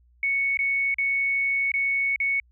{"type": "tone with dropouts", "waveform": "sine", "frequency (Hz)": 2217, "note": "C#7", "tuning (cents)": 0, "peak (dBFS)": -21, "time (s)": [0.23, 2.4], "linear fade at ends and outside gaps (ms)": 2, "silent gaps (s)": [[0.572, 0.59], [0.943, 0.984], [1.718, 1.739], [2.161, 2.201]], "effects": ["added 60 Hz sine -56 dBFS peak until 2.51 s"]}